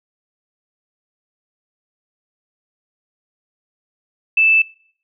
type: tone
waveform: sine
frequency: 2637 Hz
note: E7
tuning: in tune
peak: -10 dBFS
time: 4.37-4.62 s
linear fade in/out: 5 ms
effects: noise-tail reverb RT60 0.6 s tail -24 dB re dry